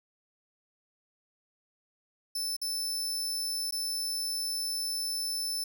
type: tone with dropouts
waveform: sawtooth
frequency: 5280 Hz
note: E8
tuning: 2 cents sharp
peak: -28 dBFS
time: 2.35-5.64 s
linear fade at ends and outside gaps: 5 ms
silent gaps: 2.566-2.615 / 3.71-3.723 s
effects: none